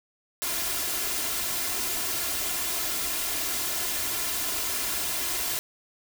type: noise with comb filter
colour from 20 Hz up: white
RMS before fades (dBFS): -29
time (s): 0.42-5.59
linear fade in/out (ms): 0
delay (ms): 2.9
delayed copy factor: +0.55
effects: none